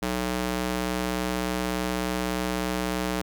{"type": "tone with high-pass filter", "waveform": "square", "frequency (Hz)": 61.7, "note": "B1", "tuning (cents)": -1, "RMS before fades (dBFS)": -28, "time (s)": [0.02, 3.22], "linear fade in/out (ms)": 10, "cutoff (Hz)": 180, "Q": 0.58, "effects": []}